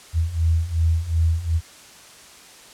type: beating tone pair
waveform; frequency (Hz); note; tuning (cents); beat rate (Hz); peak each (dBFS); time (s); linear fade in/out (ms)
sine; 80.4 / 83.1; E2 / E2; -43 / +15; 2.7; -22 / -19; 0.13-1.61; 50
effects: white hiss -45 dBFS RMS until 2.73 s + low-pass 9000 Hz 12 dB/octave